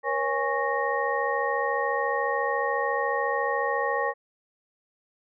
sine tone cluster, 476.9 / 551 / 823 / 1103 / 1860 Hz, A#4 / C#5 / G#5 / C#6 / A#6, +39 / -11 / -16 / -9 / -4 cents, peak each -30 dBFS, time 0.03-4.14 s, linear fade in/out 50 ms, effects none

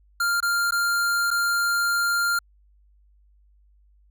square tone with dropouts, 1396.9 Hz, F6, in tune, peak -21 dBFS, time 0.2-2.39 s, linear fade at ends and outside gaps 5 ms, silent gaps 0.404-0.426 / 0.709-0.721 / 1.306-1.311 s, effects added 50 Hz sine -55 dBFS peak until 4.1 s

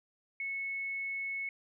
sine tone, 2200 Hz, C#7, 14 cents flat, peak -34 dBFS, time 0.4-1.49 s, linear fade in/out 2 ms, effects none

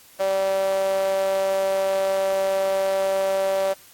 sawtooth tone with high-pass filter, 193.2 Hz, G3, 25 cents flat, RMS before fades -22 dBFS, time 0.19-3.74 s, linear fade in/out 20 ms, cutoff 580 Hz, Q 6.4, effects white hiss -50 dBFS RMS until 3.93 s + AAC 64 kbps

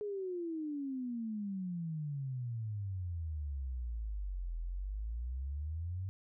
sine exponential two-way sweep, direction down then up, 423.2 to 41.2 to 97.1 Hz, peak -36 dBFS, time 0.01-6.09 s, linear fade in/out 0 ms, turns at 4.57 s, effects none

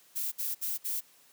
violet noise bursts, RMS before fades -33 dBFS, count 4, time 0.15-1.01 s, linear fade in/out 20 ms, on 170 ms, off 60 ms, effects white hiss -61 dBFS RMS until 1.32 s + high-pass 150 Hz 12 dB/octave

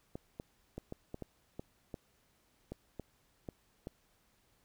clicks, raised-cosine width 2 ms, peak -28 dBFS, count 12, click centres 0.155 / 0.399 / 0.78 / 0.924 / 1.144 / 1.223 / 1.595 / 1.942 / 2.72 / 2.997 / 3.488 / 3.871 s, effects pink hiss -72 dBFS RMS until 4.64 s

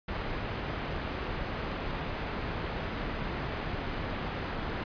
pink low-pass noise, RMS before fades -35 dBFS, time 0.08-4.84 s, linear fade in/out 5 ms, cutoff 2500 Hz, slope 12 dB/octave, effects resampled to 11025 Hz

